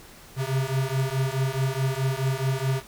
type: beating tone pair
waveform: square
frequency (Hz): 130.81 / 135.51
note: C3 / C#3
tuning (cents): 0 / -39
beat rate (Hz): 4.7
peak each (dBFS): -27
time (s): 0.36-2.83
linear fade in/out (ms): 50
effects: pink hiss -48 dBFS RMS until 2.87 s